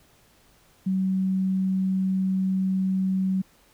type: tone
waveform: sine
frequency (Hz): 189.2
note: F#3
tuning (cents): +39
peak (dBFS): -21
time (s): 0.86-3.42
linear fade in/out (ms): 10
effects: pink hiss -59 dBFS RMS until 3.73 s